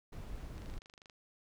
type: noise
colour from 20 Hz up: brown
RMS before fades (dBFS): -44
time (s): 0.12-0.79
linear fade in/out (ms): 10
type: click train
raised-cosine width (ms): 0.2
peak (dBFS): -38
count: 14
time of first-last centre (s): 0.58-1.098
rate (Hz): 25.1
effects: none